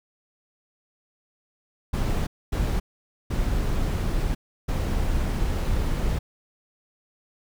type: noise bursts at uneven times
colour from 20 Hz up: brown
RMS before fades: -24 dBFS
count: 4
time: 1.93-2.27 / 2.52-2.8 / 3.3-4.35 / 4.68-6.19 s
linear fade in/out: 10 ms
effects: none

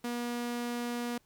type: tone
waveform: sawtooth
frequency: 240 Hz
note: B3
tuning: 49 cents flat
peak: -29 dBFS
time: 0.04-1.18 s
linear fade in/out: 5 ms
effects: pink hiss -69 dBFS RMS until 1.25 s

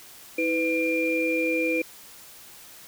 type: tone cluster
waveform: sine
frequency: 322.3 / 500 / 2390 Hz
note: E4 / B4 / D7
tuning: -39 / +21 / +30 cents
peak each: -26 dBFS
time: 0.38-1.82 s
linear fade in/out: 5 ms
effects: tanh soft clip ceiling -12 dBFS + white hiss -47 dBFS RMS until 2.87 s

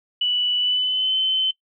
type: tone with pitch glide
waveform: sine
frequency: 2960 to 3063 Hz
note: F#7 to G7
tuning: 0 to -41 cents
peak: -18 dBFS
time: 0.21-1.51 s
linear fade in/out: 5 ms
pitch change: +59 cents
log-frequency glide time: 0.58-1.15 s
effects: noise-tail reverb RT60 0.1 s tail -18 dB re dry

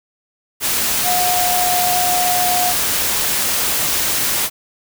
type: tone in noise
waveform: sine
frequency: 720 Hz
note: F#5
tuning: 47 cents flat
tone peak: -17 dBFS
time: 1.03-2.74 s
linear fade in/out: 50 ms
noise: white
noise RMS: -18 dBFS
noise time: 0.6-4.5 s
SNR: -2 dB
effects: none

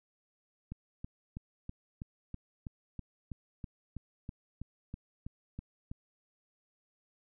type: click train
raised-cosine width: 5 ms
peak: -28 dBFS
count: 17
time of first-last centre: 0.72-5.915 s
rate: 3.08 Hz
effects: none

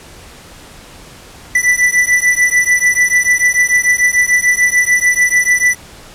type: beating tone pair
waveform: square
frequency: 1975.5 / 1982.3 Hz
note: B6 / B6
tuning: 0 / +6 cents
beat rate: 6.8 Hz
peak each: -13 dBFS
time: 1.55-5.75 s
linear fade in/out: 5 ms
effects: pink hiss -37 dBFS RMS until 6.14 s + low-pass 11000 Hz 12 dB/octave

